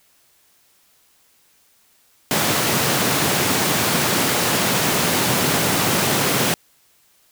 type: high-pass noise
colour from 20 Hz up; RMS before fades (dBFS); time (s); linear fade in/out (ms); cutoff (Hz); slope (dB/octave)
pink; -19; 2.31-6.54; 0; 120; 24
effects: white hiss -58 dBFS RMS until 7.31 s